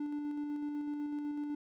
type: tone with tremolo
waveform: triangle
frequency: 293.7 Hz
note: D4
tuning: in tune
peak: -32 dBFS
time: 0-1.55 s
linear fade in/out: 5 ms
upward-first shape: square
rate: 8 Hz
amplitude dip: 25%
effects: none